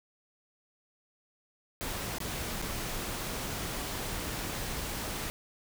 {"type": "noise with dropouts", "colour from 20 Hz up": "pink", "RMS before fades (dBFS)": -36, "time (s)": [1.81, 5.3], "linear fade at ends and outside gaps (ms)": 0, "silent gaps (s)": [[2.184, 2.203], [2.617, 2.623]], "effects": []}